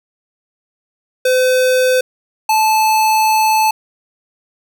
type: tone pair in turn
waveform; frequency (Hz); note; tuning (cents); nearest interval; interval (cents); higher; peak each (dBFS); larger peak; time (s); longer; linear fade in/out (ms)
square; 510 / 871.3; C5 / A5; -44 / -17; major sixth; 927; second; -11; neither; 1.25-2.01 / 2.49-3.71; second; 5
effects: none